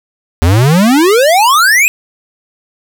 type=exponential sweep; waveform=square; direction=up; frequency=77.9 to 2595 Hz; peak=-6 dBFS; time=0.42-1.88 s; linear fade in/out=0 ms; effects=none